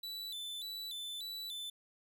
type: tone with vibrato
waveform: 45% pulse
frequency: 3729 Hz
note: A#7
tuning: in tune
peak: -40 dBFS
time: 0.03-1.7 s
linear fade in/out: 5 ms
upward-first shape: square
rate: 1.7 Hz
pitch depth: 100 cents each way
effects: none